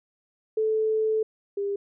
sine tone pair in turn, 436.9 / 401.4 Hz, A4 / G4, -12 / +41 cents, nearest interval minor second, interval 147 cents, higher first, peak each -21 / -25 dBFS, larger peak first, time 0.57-1.23 / 1.57-1.76 s, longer first, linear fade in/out 5 ms, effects none

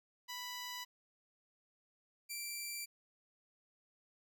10% pulse tone pair in turn, 987.8 / 2349 Hz, B5 / D7, 0 / 0 cents, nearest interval octave + minor third, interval 1500 cents, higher second, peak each -34 / -32 dBFS, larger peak second, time 0.28-0.85 / 2.29-2.86 s, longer neither, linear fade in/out 20 ms, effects none

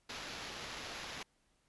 white noise with sample-and-hold, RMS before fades -45 dBFS, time 0.09-1.23 s, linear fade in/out 5 ms, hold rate 8820 Hz, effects pink hiss -75 dBFS RMS until 1.68 s + resampled to 24000 Hz

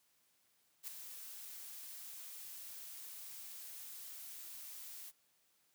blue noise with ADSR envelope, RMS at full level -42 dBFS, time 0.83-5.12 s, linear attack 48 ms, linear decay 4 ms, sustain -8 dB, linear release 39 ms, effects white hiss -75 dBFS RMS until 5.74 s + high-pass 80 Hz 12 dB/octave

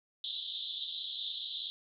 pink band-pass noise, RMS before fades -40 dBFS, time 0.24-1.7 s, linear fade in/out 0 ms, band 3300 to 3900 Hz, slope 96 dB/octave, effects none

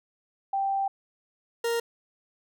sine / 40% pulse tone pair in turn, 784 / 466.2 Hz, G5 / A#4, 0 / 0 cents, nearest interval major sixth, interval 900 cents, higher first, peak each -24 dBFS, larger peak neither, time 0.53-0.88 / 1.64-1.8 s, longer first, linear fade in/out 5 ms, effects none

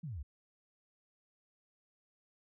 sine exponential sweep, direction down, 180 to 61 Hz, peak -39 dBFS, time 0.03-0.23 s, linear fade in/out 10 ms, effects none

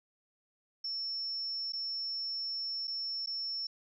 sine tone with dropouts, 5400 Hz, E8, 41 cents sharp, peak -34 dBFS, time 0.84-3.67 s, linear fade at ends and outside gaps 5 ms, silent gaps 1.723-1.732 / 2.873-2.877 / 3.261-3.271 s, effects none

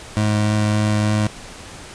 25% pulse tone with vibrato, 106 Hz, G#2, 36 cents sharp, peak -12 dBFS, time 0.17-1.27 s, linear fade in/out 0 ms, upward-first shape triangle, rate 3.4 Hz, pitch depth 8 cents each way, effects pink hiss -37 dBFS RMS until 1.94 s + resampled to 22050 Hz

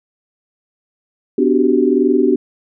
sine chord, G major seventh, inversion first, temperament equal with one note detuned, 251.7 / 293.7 / 370 / 392 Hz, B3 / D4 / F#4 / G4, +33 / 0 / 0 / 0 cents, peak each -16 dBFS, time 1.38-2.36 s, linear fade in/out 5 ms, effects none

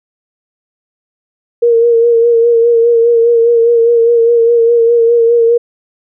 sine tone with vibrato, 466.2 Hz, A#4, in tune, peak -5 dBFS, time 1.62-5.58 s, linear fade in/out 10 ms, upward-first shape sine, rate 4.9 Hz, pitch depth 33 cents each way, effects none

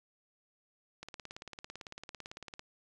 click train, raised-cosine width 0.2 ms, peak -27 dBFS, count 29, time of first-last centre 1.03-2.594 s, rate 17.9 Hz, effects resampled to 24000 Hz

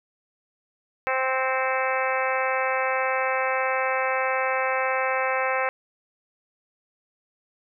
harmonic tone with a mistuned harmonic, 261.6 Hz, C4, in tune, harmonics 2 / 3 / 4 / 5 / 6 / 7 / 8 / 9 / 10, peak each -27 / -29 / -30 / -31 / -32 / -32 / -33 / -34 / -34 dBFS, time 1.07-5.69 s, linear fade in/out 0 ms, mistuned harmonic 9, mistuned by -50 cents, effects none

